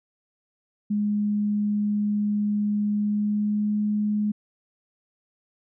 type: tone with pitch glide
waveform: sine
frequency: 207.7 to 209.6 Hz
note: G#3 to G#3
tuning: 0 to +16 cents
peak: -21 dBFS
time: 0.9-4.32 s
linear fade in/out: 10 ms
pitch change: +16 cents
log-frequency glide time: 2.9-3.76 s
effects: none